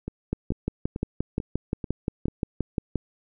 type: two click trains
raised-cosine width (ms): 3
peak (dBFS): -12 / -18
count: 16 / 6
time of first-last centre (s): 0.33-2.957 / 0.08-2.283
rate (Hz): 5.71 / 2.27
effects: none